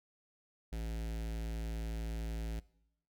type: tone with notch filter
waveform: square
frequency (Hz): 55.4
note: A1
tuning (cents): +13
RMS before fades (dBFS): -39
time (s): 0.72-2.6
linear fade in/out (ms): 10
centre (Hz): 1100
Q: 1.8
effects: noise-tail reverb RT60 0.8 s tail -21 dB re dry